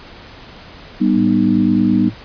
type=chord; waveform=sine; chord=G augmented; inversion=none; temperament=just; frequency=196 / 245 / 306.2 Hz; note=G3 / B3 / D#4; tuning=0 / -14 / -28 cents; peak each=-15 / -15 / -16 dBFS; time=1-2.1 s; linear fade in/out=20 ms
type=tone with pitch glide; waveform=triangle; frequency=110 to 110.77 Hz; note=A2 to A2; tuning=0 to +12 cents; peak=-23 dBFS; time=1.13-2.15 s; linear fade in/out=50 ms; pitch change=+12 cents; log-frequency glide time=1.66-2.04 s
effects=pink hiss -38 dBFS RMS until 2.24 s + resampled to 11025 Hz